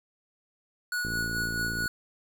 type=tone with tremolo; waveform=square; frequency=1463 Hz; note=F#6; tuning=20 cents flat; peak=-28 dBFS; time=0.92-1.88 s; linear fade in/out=2 ms; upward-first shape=sine; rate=4.6 Hz; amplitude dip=40%
type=click train; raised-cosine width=3 ms; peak=-24 dBFS; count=47; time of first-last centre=1.05-1.858 s; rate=56.9 Hz
effects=9-bit